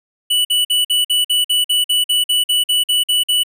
square tone bursts, 2960 Hz, F#7, in tune, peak -13 dBFS, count 16, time 0.3-3.435 s, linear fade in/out 10 ms, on 150 ms, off 49 ms, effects none

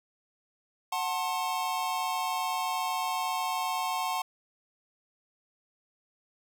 square chord, F# diminished, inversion none, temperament just, 740 / 888 / 1065.6 Hz, F#5 / A5 / C6, 0 / +16 / +31 cents, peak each -34 dBFS, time 0.92-4.22 s, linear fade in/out 5 ms, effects none

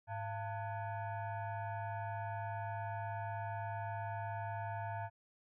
sine tone with frequency modulation, 103.83 Hz, G#2, in tune, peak -38 dBFS, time 0.07-5.1 s, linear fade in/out 50 ms, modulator 792 Hz, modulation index 1.3, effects none

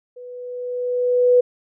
sine tone with level ramp, 493.9 Hz, B4, in tune, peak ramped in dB -35 to -9 dBFS, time 0.16-1.41 s, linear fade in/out 10 ms, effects none

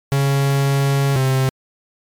45% pulse tone pair in turn, 138.59 / 132.12 Hz, C#3 / C3, 0 / +17 cents, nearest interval minor second, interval 83 cents, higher first, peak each -14 dBFS, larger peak neither, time 0.12-1.16 / 1.16-1.49 s, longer first, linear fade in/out 0 ms, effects MP3 96 kbps

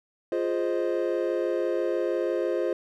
triangle chord, F minor seventh, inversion none, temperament equal, 349.2 / 415.3 / 523.3 / 622.3 Hz, F4 / Ab4 / C5 / Eb5, 0 / 0 / 0 / 0 cents, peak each -26 / -29 / -27 / -31 dBFS, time 0.32-2.73 s, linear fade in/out 2 ms, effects none

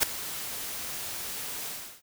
white noise with ADSR envelope, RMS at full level -20 dBFS, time 0-2.02 s, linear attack 31 ms, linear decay 3 ms, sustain -16 dB, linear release 350 ms, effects none

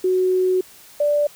sine tone pair in turn, 370 / 586.4 Hz, F#4 / D5, 0 / -3 cents, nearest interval minor sixth, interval 797 cents, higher second, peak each -15 dBFS, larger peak neither, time 0.04-0.61 / 1-1.27 s, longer first, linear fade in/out 5 ms, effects white hiss -46 dBFS RMS until 1.35 s

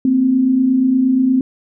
sine tone pair together, 232.6 / 261.1 Hz, A#3 / C4, -4 / -3 cents, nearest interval major second, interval 201 cents, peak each -20 / -11 dBFS, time 0.05-1.41 s, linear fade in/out 2 ms, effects none

